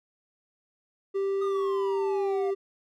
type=tone; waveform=triangle; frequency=392 Hz; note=G4; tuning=in tune; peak=-23 dBFS; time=1.14-2.55 s; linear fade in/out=20 ms
type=exponential sweep; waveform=triangle; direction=down; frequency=1244.5 to 698.5 Hz; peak=-32 dBFS; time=1.41-2.51 s; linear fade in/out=10 ms
effects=none